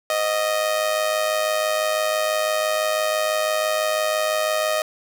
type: tone with amplitude modulation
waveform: sawtooth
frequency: 622.3 Hz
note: D#5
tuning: in tune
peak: -13 dBFS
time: 0.1-4.82 s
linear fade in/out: 2 ms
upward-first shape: sine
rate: 106 Hz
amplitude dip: 60%
effects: none